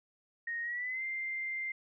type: tone with pitch glide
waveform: sine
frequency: 1864.7 to 2093 Hz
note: A#6 to C7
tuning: 0 to 0 cents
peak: -34 dBFS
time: 0.47-1.72 s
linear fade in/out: 5 ms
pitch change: +200 cents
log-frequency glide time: 0.62-1.03 s
effects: none